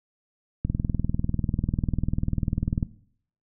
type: click train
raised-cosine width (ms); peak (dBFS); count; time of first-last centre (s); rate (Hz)
5; -12; 45; 0.65-2.828; 20.2
effects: noise-tail reverb RT60 0.6 s tail -17 dB re dry